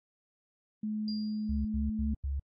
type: tone with pitch glide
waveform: sine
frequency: 213.9 to 217.6 Hz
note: A3 to A3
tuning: -49 to -19 cents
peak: -31 dBFS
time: 0.83-2.14 s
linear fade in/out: 5 ms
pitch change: +30 cents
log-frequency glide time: 1.51-2.03 s
type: tone with exponential decay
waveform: sine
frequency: 4799 Hz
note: D8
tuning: 37 cents sharp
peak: -38 dBFS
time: 1.08-1.68 s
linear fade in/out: 1 ms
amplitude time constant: 130 ms
type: tone bursts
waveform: sine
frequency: 69.3 Hz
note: C#2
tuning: in tune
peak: -30 dBFS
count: 4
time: 1.49-2.397 s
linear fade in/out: 5 ms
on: 160 ms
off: 89 ms
effects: AAC 32 kbps